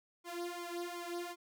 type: tone with flanger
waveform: sawtooth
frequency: 347.8 Hz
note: F4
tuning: 7 cents flat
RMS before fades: -42 dBFS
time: 0.24-1.36 s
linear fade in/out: 50 ms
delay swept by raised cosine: 0.89 to 2.69 ms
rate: 2.7 Hz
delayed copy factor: +0.85
effects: none